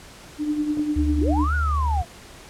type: tone with tremolo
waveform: sine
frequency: 299.5 Hz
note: D4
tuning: 34 cents sharp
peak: -18 dBFS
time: 0.38-1.48 s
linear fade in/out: 50 ms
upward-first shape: triangle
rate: 10 Hz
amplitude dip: 65%
type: clicks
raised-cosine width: 2 ms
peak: -22 dBFS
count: 2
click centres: 0.773 / 0.795 s
type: tone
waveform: sine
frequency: 73.42 Hz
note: D2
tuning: in tune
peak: -20 dBFS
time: 0.96-2.02 s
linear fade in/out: 5 ms
type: linear two-way sweep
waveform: sine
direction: up then down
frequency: 187.1 to 1480 to 662 Hz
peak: -24 dBFS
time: 1.17-2.05 s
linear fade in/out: 50 ms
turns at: 1.55 s
effects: pink hiss -44 dBFS RMS until 2.49 s + low-pass 10000 Hz 12 dB/octave